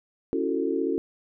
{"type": "chord", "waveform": "sine", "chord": "F# minor seventh", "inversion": "second", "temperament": "just", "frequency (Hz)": [277.5, 333, 370, 444], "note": ["C#4", "E4", "F#4", "A4"], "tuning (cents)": [2, 18, 0, 16], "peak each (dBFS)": -29, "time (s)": [0.33, 0.98], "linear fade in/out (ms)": 0, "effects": []}